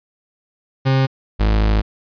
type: tone pair in turn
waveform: 40% pulse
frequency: 133.4 / 52.94 Hz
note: C3 / G#1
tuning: +34 / +34 cents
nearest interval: octave + major third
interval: 1600 cents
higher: first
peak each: -12 dBFS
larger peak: neither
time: 0.85-1.07 / 1.39-1.82 s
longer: second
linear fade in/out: 20 ms
effects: resampled to 11025 Hz